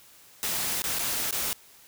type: noise with dropouts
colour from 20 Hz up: white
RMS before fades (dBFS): -29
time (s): 0.43-1.53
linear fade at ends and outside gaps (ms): 0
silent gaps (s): 0.82-0.84 / 0.987-0.992 / 1.309-1.326
effects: white hiss -54 dBFS RMS until 1.87 s